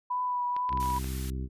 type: tone with vibrato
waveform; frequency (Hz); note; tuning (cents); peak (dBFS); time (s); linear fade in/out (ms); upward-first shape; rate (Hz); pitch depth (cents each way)
sine; 987.8; B5; 0; -27; 0.1-0.99; 10; triangle; 2.1; 20
type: clicks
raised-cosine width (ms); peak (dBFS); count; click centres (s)
0.3; -26; 9; 0.565 / 0.692 / 0.728 / 0.774 / 0.828 / 0.858 / 0.902 / 0.964 / 1.044
type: harmonic tone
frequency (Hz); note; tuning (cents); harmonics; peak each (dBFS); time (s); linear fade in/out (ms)
65.1; C2; -8; 1 / 2 / 3 / 4 / 5 / 6; -32 / -38 / -42 / -44 / -46 / -48; 0.69-1.49; 50
type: high-pass noise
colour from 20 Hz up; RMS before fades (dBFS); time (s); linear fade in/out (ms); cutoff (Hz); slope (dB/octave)
white; -43; 0.8-1.3; 0; 870; 12
effects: resampled to 32000 Hz